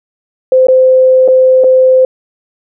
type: tone with dropouts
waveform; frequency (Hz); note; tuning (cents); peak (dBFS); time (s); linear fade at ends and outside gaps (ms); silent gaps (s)
sine; 517; C5; -21; -3; 0.52-2.05; 2; 0.67-0.684 / 1.278-1.284 / 1.638-1.642
effects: none